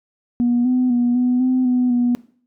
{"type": "tone with pitch steps", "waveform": "sine", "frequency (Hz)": [241.2, 252.4, 242.1, 248.5, 256.1, 249.4, 243.2], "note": ["B3", "B3", "B3", "B3", "C4", "B3", "B3"], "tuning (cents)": [-41, 38, -34, 11, -37, 17, -26], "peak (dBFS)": -13, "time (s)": [0.4, 2.15], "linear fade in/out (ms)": 0, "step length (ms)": 250, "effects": ["noise-tail reverb RT60 0.5 s tail -20 dB re dry", "tanh soft clip ceiling -10 dBFS"]}